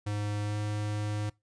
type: tone with pitch glide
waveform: square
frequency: 103.83 to 104.92 Hz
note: G#2 to G#2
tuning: 0 to +18 cents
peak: -31 dBFS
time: 0.06-1.3 s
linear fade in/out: 10 ms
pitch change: +18 cents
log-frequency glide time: 0.43-0.56 s
effects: noise-tail reverb RT60 0.2 s tail -22 dB re dry + resampled to 22050 Hz